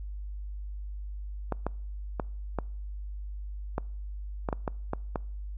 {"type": "clicks", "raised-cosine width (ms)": 1, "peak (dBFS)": -15, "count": 10, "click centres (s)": [1.523, 1.666, 2.198, 2.587, 3.781, 4.488, 4.528, 4.678, 4.934, 5.158], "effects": ["noise-tail reverb RT60 0.6 s tail -26 dB re dry", "added 50 Hz sine -35 dBFS peak until 5.57 s"]}